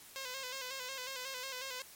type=tone with vibrato; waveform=5% pulse; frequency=520 Hz; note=C5; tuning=11 cents flat; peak=-29 dBFS; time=0.16-1.82 s; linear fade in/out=0 ms; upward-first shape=square; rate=5.5 Hz; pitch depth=55 cents each way; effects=white hiss -55 dBFS RMS until 1.95 s + MP3 64 kbps